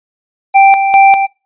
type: tone with tremolo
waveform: square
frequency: 784 Hz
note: G5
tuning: in tune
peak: -3 dBFS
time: 0.54-1.27 s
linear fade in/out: 20 ms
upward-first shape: square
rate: 2.5 Hz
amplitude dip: 55%
effects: noise-tail reverb RT60 0.3 s tail -24 dB re dry + resampled to 8000 Hz